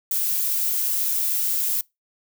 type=noise; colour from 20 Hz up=violet; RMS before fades=-23 dBFS; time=0.11-1.81 s; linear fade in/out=2 ms; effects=noise-tail reverb RT60 0.2 s tail -24 dB re dry